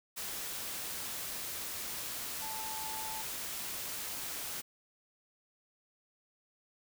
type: tone in noise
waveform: sine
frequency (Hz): 877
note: A5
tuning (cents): -6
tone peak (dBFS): -42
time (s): 2.41-3.23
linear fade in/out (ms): 20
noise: white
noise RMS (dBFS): -40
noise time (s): 0.16-4.62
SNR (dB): -5
effects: none